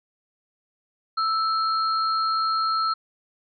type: tone pair together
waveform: sine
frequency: 1318.5 / 4230 Hz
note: E6 / C8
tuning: 0 / +18 cents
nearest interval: octave + minor sixth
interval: 2018 cents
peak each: -21 / -30 dBFS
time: 1.17-2.94 s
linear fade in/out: 10 ms
effects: none